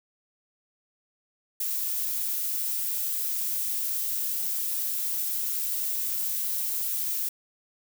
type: noise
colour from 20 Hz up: violet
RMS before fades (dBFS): -29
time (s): 1.6-7.29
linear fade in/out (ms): 5
effects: none